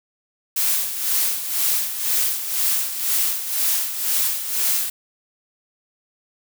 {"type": "noise with tremolo", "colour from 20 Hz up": "blue", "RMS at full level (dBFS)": -19, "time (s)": [0.56, 4.9], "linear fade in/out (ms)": 5, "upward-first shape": "sine", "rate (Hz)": 2, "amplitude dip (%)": 65, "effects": []}